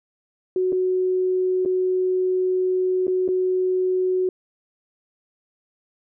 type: tone with dropouts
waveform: sine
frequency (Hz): 369.7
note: F#4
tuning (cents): -1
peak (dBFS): -18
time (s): 0.56-4.29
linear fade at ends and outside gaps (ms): 2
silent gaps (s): 0.722-0.727 / 1.651-1.658 / 3.069-3.079 / 3.279-3.287
effects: none

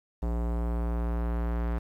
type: tone with low-pass filter sweep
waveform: square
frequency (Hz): 58.27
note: A#1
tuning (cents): 0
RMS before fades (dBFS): -29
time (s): 0.22-1.79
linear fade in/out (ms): 10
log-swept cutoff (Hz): 810 to 1500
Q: 1
effects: 9-bit

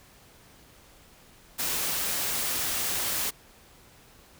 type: noise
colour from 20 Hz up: white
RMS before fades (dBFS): -29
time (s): 1.58-3.31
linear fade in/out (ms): 20
effects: pink hiss -55 dBFS RMS until 4.39 s

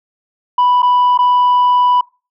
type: tone with dropouts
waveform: sine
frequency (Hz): 987.8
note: B5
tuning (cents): 0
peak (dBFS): -6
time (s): 0.58-2.01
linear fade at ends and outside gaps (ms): 5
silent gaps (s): 0.821-0.828 / 1.176-1.188
effects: noise-tail reverb RT60 0.3 s tail -24 dB re dry + tanh soft clip ceiling -7 dBFS

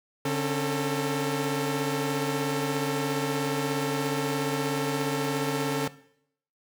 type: tone cluster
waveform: sawtooth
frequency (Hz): 143.7 / 270.5 / 445.8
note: D3 / C#4 / A4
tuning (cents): -37 / -42 / +23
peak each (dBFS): -26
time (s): 0.25-5.88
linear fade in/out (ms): 5
effects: noise-tail reverb RT60 0.7 s tail -18 dB re dry

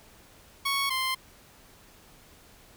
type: tone pair in turn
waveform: 15% pulse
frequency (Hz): 1108.7 / 1046.1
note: C#6 / C6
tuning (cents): 0 / -1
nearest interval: minor second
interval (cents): 101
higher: first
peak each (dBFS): -19 / -20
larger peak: first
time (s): 0.65-0.9 / 0.9-1.15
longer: neither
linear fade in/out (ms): 10
effects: pink hiss -55 dBFS RMS until 2.76 s

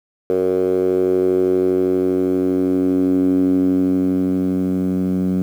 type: tone with band-pass filter sweep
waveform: 10% pulse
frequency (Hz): 92.5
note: F#2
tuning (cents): 0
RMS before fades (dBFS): -17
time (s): 0.3-5.42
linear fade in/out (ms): 0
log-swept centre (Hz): 430 to 210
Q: 4.7
effects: 8-bit

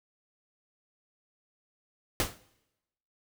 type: noise with exponential decay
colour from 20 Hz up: pink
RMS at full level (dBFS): -24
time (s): 2.2-2.38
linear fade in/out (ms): 1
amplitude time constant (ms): 39
effects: noise-tail reverb RT60 0.9 s tail -20 dB re dry

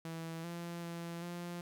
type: tone with pitch steps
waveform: sawtooth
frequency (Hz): 164.1 / 171.1 / 169.6 / 173.9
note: E3 / F3 / E3 / F3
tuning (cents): -8 / -35 / +50 / -7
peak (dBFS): -37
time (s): 0.05-1.61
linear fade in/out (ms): 2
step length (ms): 390
effects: none

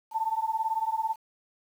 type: beating tone pair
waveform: sine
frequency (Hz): 880 / 898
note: A5 / A5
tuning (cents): 0 / +35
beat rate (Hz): 18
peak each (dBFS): -29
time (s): 0.11-1.16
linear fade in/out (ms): 50
effects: 9-bit

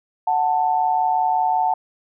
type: tone pair together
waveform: sine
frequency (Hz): 740 / 885.4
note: F#5 / A5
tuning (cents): 0 / +11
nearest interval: minor third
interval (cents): 311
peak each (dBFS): -19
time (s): 0.27-1.74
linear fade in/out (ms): 5
effects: none

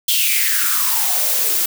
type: noise with high-pass filter sweep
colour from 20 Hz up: blue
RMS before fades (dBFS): -17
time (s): 0.08-1.66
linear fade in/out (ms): 5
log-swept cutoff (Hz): 3300 to 320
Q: 6
effects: none

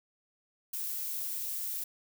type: noise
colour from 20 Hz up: violet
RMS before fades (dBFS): -36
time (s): 0.73-1.84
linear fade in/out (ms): 5
effects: none

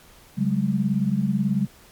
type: chord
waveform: sine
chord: C# suspended fourth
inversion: none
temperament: equal with one note detuned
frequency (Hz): 138.59 / 189.43 / 207.7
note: C#3 / F#3 / G#3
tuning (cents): 0 / +41 / 0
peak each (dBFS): -26 / -23 / -23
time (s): 0.37-1.67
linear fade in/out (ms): 20
effects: pink hiss -51 dBFS RMS until 1.91 s + MP3 96 kbps

